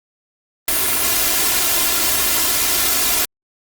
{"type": "noise with comb filter", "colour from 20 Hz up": "white", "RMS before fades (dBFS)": -17, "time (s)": [0.68, 3.25], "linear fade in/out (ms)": 2, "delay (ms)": 2.9, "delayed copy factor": 0.65, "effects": ["Opus 32 kbps"]}